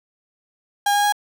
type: tone with pitch steps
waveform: 35% pulse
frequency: 813 / 819.1 / 825.3 Hz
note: G#5 / G#5 / G#5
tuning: -37 / -24 / -11 cents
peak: -14 dBFS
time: 0.86-1.124 s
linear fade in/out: 5 ms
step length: 88 ms
effects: none